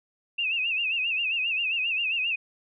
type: tone with vibrato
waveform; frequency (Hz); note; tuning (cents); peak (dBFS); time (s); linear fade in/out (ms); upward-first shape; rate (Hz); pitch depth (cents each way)
sine; 2654; E7; +11; -24; 0.38-2.36; 10; sine; 7.5; 110
effects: none